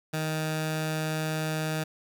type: tone with notch filter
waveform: 15% pulse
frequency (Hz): 156.6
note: D#3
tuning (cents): +11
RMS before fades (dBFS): -30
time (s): 0.13-1.84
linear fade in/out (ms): 10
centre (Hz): 380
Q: 1.3
effects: 10-bit